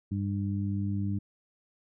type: harmonic tone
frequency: 99.6 Hz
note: G2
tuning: 28 cents sharp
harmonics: 1 / 2 / 3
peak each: -30 / -32 / -38 dBFS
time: 0.11-1.19 s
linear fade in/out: 10 ms
effects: none